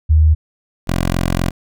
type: tone pair in turn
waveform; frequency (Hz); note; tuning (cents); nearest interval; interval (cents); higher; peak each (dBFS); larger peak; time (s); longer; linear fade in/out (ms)
sine / 10% pulse; 77.9 / 44; D#2 / F1; +3 / +14; minor seventh; 989; first; -7; neither; 0.09-0.35 / 0.87-1.51; second; 20
effects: none